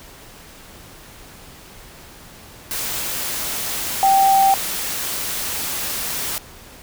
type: tone in noise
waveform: sine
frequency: 780 Hz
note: G5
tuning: 9 cents flat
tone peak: -11 dBFS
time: 4.03-4.54 s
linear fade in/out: 0 ms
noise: white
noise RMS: -25 dBFS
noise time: 2.71-6.38 s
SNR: +11 dB
effects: pink hiss -42 dBFS RMS until 6.82 s